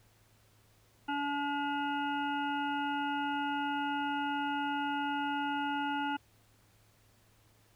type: harmonic tone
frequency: 286.2 Hz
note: D4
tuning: 45 cents flat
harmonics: 1 / 3 / 5 / 7 / 9 / 10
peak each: -36 / -34 / -38 / -52 / -49 / -45 dBFS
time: 1.08-6.17 s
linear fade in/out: 10 ms
effects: added 107 Hz sine -67 dBFS peak until 7.75 s + pink hiss -67 dBFS RMS until 7.75 s